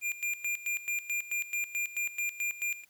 square tone with tremolo, 2400 Hz, D7, 37 cents sharp, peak -30 dBFS, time 0.01-2.85 s, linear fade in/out 50 ms, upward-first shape square, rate 4.6 Hz, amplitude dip 80%, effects white hiss -67 dBFS RMS until 2.89 s

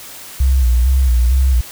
sine tone with vibrato, 62.8 Hz, B1, 30 cents sharp, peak -9 dBFS, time 0.4-1.61 s, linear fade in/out 5 ms, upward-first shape square, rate 2.2 Hz, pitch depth 76 cents each way, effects white hiss -34 dBFS RMS until 1.71 s

